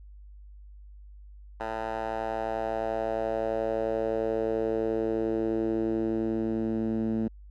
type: tone with band-pass filter sweep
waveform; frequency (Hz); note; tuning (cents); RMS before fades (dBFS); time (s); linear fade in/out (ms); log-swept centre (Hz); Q
10% pulse; 111.5; A2; +23; -29; 1.6-7.28; 5; 960 to 230; 2.6
effects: added 50 Hz sine -45 dBFS peak until 7.5 s